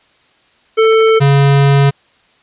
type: tone pair in turn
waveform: square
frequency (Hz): 443.7 / 139.76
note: A4 / C#3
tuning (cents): +14 / +15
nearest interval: octave + minor sixth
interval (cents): 1999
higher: first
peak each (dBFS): -7 / -7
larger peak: neither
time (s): 0.77-1.2 / 1.2-1.91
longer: second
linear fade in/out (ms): 20
effects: white hiss -52 dBFS RMS until 2.42 s + resampled to 8000 Hz